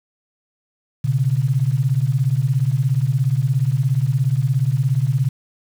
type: beating tone pair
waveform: sine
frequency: 123.47 / 140.47 Hz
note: B2 / C#3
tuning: 0 / +23 cents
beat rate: 17 Hz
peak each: -18 dBFS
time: 1.04-5.29 s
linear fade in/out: 10 ms
effects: 7-bit